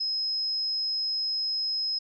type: tone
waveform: sine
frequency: 5120 Hz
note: D#8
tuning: 49 cents sharp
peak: -26 dBFS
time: 0-1.99 s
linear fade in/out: 10 ms
effects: none